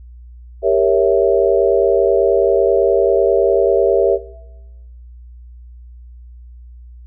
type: chord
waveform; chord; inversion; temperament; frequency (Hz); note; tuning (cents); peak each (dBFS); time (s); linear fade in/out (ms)
sine; G diminished seventh; none; equal with one note detuned; 396.1 / 466.2 / 554.4 / 659.3; G4 / Bb4 / Db5 / Fb5; +18 / 0 / 0 / 0; -16; 0.62-4.19; 50
effects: noise-tail reverb RT60 1.0 s tail -18 dB re dry + added 60 Hz sine -35 dBFS peak until 7.06 s